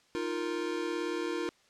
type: chord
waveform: square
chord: Eb suspended second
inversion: none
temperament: equal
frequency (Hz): 311.1 / 349.2 / 466.2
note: Eb4 / F4 / Bb4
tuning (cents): 0 / 0 / 0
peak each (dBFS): -38 / -35 / -38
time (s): 0.15-1.49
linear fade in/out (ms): 0
effects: white hiss -65 dBFS RMS until 1.69 s + low-pass 6000 Hz 12 dB/octave